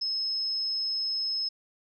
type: tone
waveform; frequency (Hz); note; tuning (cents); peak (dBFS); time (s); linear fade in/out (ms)
sine; 5180; E8; -31; -27; 0.01-1.49; 10
effects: none